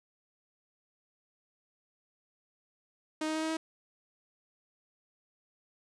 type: tone with pitch steps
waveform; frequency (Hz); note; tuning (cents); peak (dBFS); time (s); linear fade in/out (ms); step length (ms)
sawtooth; 311.1 / 313.4 / 315.8 / 318.2 / 320.6; D#4 / D#4 / D#4 / D#4 / E4; 0 / +13 / +26 / +39 / -48; -27; 3.21-3.57; 5; 72
effects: resampled to 22050 Hz + 10-bit